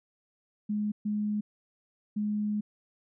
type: tone bursts at uneven times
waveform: sine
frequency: 209.6 Hz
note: G#3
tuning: 16 cents sharp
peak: -27 dBFS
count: 3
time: 0.69-0.92 / 1.05-1.41 / 2.16-2.61 s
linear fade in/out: 10 ms
effects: none